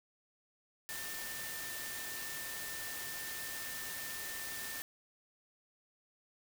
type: tone in noise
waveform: sine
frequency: 1794 Hz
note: A6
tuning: 33 cents sharp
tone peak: -46 dBFS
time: 0.89-4.82 s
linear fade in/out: 0 ms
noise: white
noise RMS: -43 dBFS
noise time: 0.89-4.82 s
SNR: -6 dB
effects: none